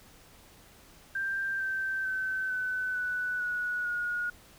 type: tone with pitch steps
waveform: sine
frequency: 1579 / 1555.5 / 1532.3 / 1509.4 / 1486.9 / 1464.8 / 1442.9 Hz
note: G6 / G6 / G6 / F#6 / F#6 / F#6 / F#6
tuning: +12 / -14 / -40 / +34 / +8 / -18 / -44 cents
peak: -29 dBFS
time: 1.15-4.3 s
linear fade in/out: 5 ms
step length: 450 ms
effects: pink hiss -56 dBFS RMS until 4.58 s